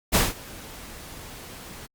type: noise with ADSR envelope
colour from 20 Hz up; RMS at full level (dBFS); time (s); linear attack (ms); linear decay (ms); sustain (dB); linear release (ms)
pink; -18; 0.12-1.87; 31; 180; -23; 18
effects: Opus 48 kbps